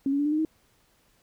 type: tone with pitch steps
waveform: sine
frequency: 273.6 / 281.6 / 289.9 / 298.4 / 307.1 / 316.1 Hz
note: C#4 / C#4 / D4 / D4 / D#4 / D#4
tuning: -23 / +27 / -22 / +28 / -23 / +27 cents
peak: -22 dBFS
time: 0.06-0.45 s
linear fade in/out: 2 ms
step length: 65 ms
effects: pink hiss -65 dBFS RMS until 1.22 s